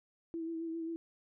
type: tone with vibrato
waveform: sine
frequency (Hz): 328.7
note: E4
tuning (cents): -5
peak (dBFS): -36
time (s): 0.34-0.96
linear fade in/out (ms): 0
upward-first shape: sine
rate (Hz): 7.5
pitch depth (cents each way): 28
effects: none